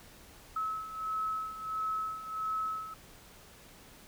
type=beating tone pair; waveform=sine; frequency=1292 / 1293.5 Hz; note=E6 / E6; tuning=-35 / -33 cents; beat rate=1.5 Hz; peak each=-39 / -34 dBFS; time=0.56-2.94 s; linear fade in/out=5 ms; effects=pink hiss -55 dBFS RMS until 4.07 s